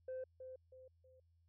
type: tone with echo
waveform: sine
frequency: 516 Hz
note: C5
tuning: 24 cents flat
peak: -40 dBFS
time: 0.08-0.24 s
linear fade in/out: 5 ms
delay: 320 ms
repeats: 3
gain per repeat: -8 dB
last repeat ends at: 1.2 s
effects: tanh soft clip ceiling -40 dBFS + added 84 Hz sine -70 dBFS peak until 1.48 s